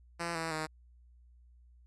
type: tone with pitch steps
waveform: 5% pulse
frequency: 170 / 163.07 / 156.43 Hz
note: F3 / E3 / D#3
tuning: -46 / -18 / +10 cents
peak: -23 dBFS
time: 0.19-0.67 s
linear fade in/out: 20 ms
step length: 160 ms
effects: added 60 Hz sine -57 dBFS peak until 1.86 s + resampled to 24000 Hz